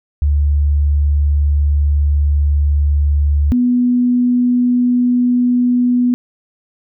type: tone pair in turn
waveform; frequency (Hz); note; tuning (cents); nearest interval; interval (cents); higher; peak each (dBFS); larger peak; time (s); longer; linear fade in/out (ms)
sine; 72.7 / 245.9; D2 / B3; -17 / -7; octave + major sixth; 2110; second; -10 / -10; neither; 0.22-3.52 / 3.52-6.14; first; 0
effects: none